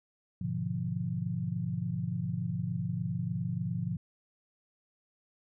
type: chord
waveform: sine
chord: G# diminished seventh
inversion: none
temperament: equal with one note detuned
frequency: 103.83 / 123.47 / 146.83 / 173.71 Hz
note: G#2 / B2 / D3 / F3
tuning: 0 / 0 / 0 / -9 cents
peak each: -38 / -36 / -38 / -34 dBFS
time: 0.41-3.97 s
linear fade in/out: 5 ms
effects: none